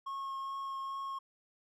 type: tone with vibrato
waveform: triangle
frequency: 1086 Hz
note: C#6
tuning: 36 cents flat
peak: -35 dBFS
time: 0.06-1.19 s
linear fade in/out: 10 ms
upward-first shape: triangle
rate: 2.4 Hz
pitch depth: 12 cents each way
effects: none